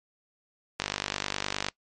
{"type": "click train", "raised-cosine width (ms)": 0.2, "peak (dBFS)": -10, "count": 45, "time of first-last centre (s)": [0.8, 1.685], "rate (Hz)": 49.7, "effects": ["noise-tail reverb RT60 0.1 s tail -22 dB re dry", "MP3 48 kbps"]}